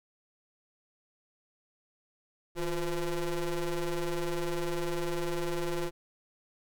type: ring-modulated tone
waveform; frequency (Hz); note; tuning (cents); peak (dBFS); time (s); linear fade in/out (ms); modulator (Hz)
35% pulse; 170; F3; -46; -25; 2.55-5.91; 50; 180
effects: none